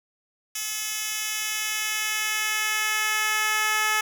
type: tone with high-pass filter sweep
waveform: 10% pulse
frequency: 430 Hz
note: A4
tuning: 40 cents flat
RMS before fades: -26 dBFS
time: 0.55-4.01 s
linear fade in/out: 5 ms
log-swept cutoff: 4400 to 1100 Hz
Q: 0.78
effects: none